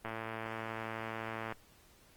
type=click train; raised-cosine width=0.5 ms; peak=-24 dBFS; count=166; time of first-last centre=0.05-1.523 s; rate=112 Hz; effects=pink hiss -63 dBFS RMS until 2.16 s + Opus 24 kbps